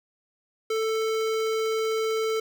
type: tone with notch filter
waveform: square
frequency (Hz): 442.2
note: A4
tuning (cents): +9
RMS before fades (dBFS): -26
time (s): 0.7-2.4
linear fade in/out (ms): 5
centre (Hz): 11000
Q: 0.98
effects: none